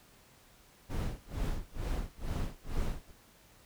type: noise with tremolo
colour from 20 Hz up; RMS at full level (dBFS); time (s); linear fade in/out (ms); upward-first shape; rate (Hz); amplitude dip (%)
brown; -31; 0.89-3.12; 20; sine; 2.2; 100
effects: pink hiss -61 dBFS RMS until 3.65 s